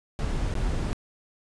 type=noise with dropouts; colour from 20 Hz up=brown; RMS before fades=-27 dBFS; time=0.19-0.93 s; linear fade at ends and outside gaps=0 ms; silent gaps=0.54-0.553 s; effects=resampled to 22050 Hz